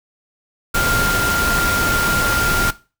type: tone in noise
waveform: sine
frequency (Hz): 1396.9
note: F6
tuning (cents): 0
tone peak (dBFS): -18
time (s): 0.74-2.71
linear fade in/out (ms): 10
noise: pink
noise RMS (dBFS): -20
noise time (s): 0.74-2.71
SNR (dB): -1
effects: noise-tail reverb RT60 0.3 s tail -17 dB re dry